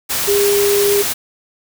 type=tone in noise; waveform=sine; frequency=405.2 Hz; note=G#4; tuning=43 cents flat; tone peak=-12 dBFS; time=0.27-1.03 s; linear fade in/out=20 ms; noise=white; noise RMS=-19 dBFS; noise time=0.09-1.14 s; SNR=+4 dB; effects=none